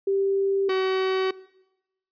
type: tone pair in turn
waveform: sine / 45% pulse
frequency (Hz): 392.1 / 378.3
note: G4 / F#4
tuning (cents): 0 / +38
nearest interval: minor second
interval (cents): 62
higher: first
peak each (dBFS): -20 / -21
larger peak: first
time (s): 0.07-0.69 / 0.69-1.31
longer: neither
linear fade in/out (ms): 5
effects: noise-tail reverb RT60 0.9 s tail -20 dB re dry + resampled to 11025 Hz